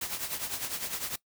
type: noise with tremolo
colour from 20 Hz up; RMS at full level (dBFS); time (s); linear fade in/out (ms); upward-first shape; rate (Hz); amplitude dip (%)
white; -32; 0.01-1.16; 5; triangle; 9.9; 75
effects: noise-tail reverb RT60 0.1 s tail -20 dB re dry